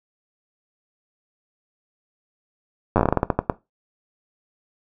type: slowing click train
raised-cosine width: 1 ms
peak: -3 dBFS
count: 14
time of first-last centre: 2.96-3.498 s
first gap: 9 ms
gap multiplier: 1.23
effects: noise-tail reverb RT60 0.2 s tail -17 dB re dry